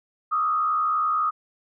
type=tone with frequency modulation; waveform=sine; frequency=1244.5 Hz; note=D#6; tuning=in tune; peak=-20 dBFS; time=0.31-1.31 s; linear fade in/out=20 ms; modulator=71.7 Hz; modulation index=0.7; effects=none